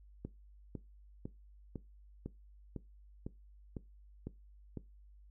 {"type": "click train", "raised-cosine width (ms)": 3, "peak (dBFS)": -28, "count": 10, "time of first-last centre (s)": [0.25, 4.773], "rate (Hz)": 1.99, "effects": ["noise-tail reverb RT60 0.2 s tail -18 dB re dry", "added 50 Hz sine -56 dBFS peak until 5.3 s"]}